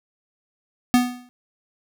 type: tone with exponential decay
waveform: square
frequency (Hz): 246.9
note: B3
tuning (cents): 0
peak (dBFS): -11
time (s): 0.94-1.29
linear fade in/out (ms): 0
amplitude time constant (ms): 74
effects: none